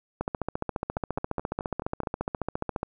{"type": "two click trains", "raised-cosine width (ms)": 1, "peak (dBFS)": [-20, -14], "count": [6, 39], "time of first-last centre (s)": [[0.97, 2.034], [0.21, 2.831]], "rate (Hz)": [4.7, 14.5], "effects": []}